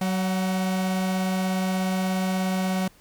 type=tone pair together; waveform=45% pulse; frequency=187.9 / 734.9 Hz; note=F#3 / F#5; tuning=+27 / -12 cents; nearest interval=2 octaves; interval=2361 cents; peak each=-23 / -34 dBFS; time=0.01-2.88 s; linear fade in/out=5 ms; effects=pink hiss -56 dBFS RMS until 3 s